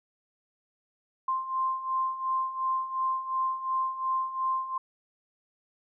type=beating tone pair; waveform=sine; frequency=1046.5 / 1049.3 Hz; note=C6 / C6; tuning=0 / +5 cents; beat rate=2.8 Hz; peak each=-33 / -28 dBFS; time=1.28-4.78 s; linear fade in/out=5 ms; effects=none